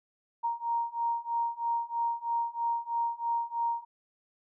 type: beating tone pair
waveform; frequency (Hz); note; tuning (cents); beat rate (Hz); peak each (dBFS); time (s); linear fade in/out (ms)
sine; 932.3 / 935.4; A#5 / A#5; 0 / +6; 3.1; -32 / -31; 0.43-3.85; 20
effects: none